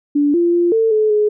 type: tone with pitch steps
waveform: sine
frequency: 289.9 / 344.2 / 346.8 / 448.7 / 430.6 / 421.3 Hz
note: D4 / F4 / F4 / A4 / A4 / G#4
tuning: -22 / -25 / -12 / +34 / -37 / +25 cents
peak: -11 dBFS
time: 0.15-1.29 s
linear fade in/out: 10 ms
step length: 190 ms
effects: none